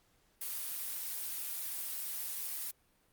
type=noise; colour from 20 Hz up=blue; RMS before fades=-39 dBFS; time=0.41-2.71 s; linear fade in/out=5 ms; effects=pink hiss -71 dBFS RMS until 3.12 s + Opus 48 kbps